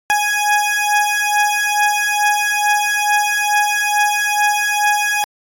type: beating tone pair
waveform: 20% pulse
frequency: 830.6 / 832.9 Hz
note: G#5 / G#5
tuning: 0 / +5 cents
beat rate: 2.3 Hz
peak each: -12 dBFS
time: 0.1-5.24 s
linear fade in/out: 0 ms
effects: AAC 64 kbps